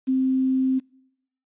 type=tone with quantisation; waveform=sine; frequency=261.6 Hz; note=C4; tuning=in tune; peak=-18 dBFS; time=0.07-0.8 s; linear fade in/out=20 ms; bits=8; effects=noise-tail reverb RT60 0.8 s tail -25 dB re dry + resampled to 8000 Hz